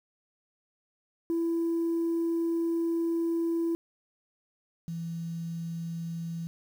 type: tone pair in turn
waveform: sine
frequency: 333.9 / 166.95 Hz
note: E4 / E3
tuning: +22 / +22 cents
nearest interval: octave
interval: 1200 cents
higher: first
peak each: -24 / -32 dBFS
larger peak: first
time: 1.3-3.75 / 4.88-6.47 s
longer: first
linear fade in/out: 0 ms
effects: tanh soft clip ceiling -23 dBFS + 9-bit